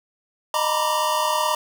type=tone cluster; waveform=square; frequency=615 / 925 / 963 / 1002 / 1171 Hz; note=D#5 / A#5 / B5 / B5 / D6; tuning=-20 / -14 / -44 / +25 / -5 cents; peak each=-27 dBFS; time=0.54-1.55 s; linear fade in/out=2 ms; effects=none